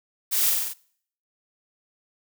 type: noise with echo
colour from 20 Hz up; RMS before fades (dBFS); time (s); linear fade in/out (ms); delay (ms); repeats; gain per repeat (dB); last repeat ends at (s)
blue; -24; 0.31-0.51; 20; 46; 5; -2; 0.74
effects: noise-tail reverb RT60 0.6 s tail -23 dB re dry